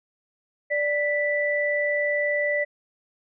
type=tone pair together; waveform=sine; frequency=587.3 / 1975.5 Hz; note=D5 / B6; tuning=0 / 0 cents; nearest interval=octave + major sixth; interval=2100 cents; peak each=-24 dBFS; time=0.7-2.65 s; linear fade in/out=20 ms; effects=none